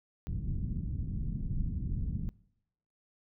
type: low-pass noise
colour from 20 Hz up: pink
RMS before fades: -34 dBFS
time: 0.27-2.29 s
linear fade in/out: 0 ms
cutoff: 200 Hz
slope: 24 dB/octave
effects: noise-tail reverb RT60 0.8 s tail -23 dB re dry